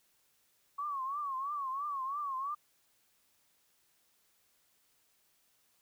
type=tone with vibrato; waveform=sine; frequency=1113 Hz; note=C#6; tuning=7 cents sharp; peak=-34 dBFS; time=0.78-2.55 s; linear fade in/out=10 ms; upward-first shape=triangle; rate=3 Hz; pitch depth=140 cents each way; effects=white hiss -72 dBFS RMS until 5.81 s